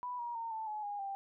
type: tone with pitch steps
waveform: sine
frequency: 987.8 / 951.4 / 916.3 / 882.6 / 850.1 / 818.7 / 788.6 Hz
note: B5 / A#5 / A#5 / A5 / G#5 / G#5 / G5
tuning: 0 / +35 / -30 / +5 / +40 / -25 / +10 cents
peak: -37 dBFS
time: 0.03-1.15 s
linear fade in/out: 0 ms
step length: 160 ms
effects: none